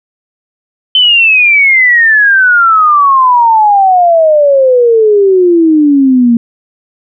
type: exponential sweep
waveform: sine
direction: down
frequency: 3077 to 230 Hz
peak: -3 dBFS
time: 0.95-6.37 s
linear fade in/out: 2 ms
effects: none